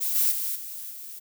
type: noise with level steps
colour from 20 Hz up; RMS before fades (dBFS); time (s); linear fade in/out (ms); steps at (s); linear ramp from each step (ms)
violet; -27 / -22 / -29 / -37 / -40; 0-1.2; 20; 0.15 / 0.31 / 0.55 / 0.9; 10
effects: none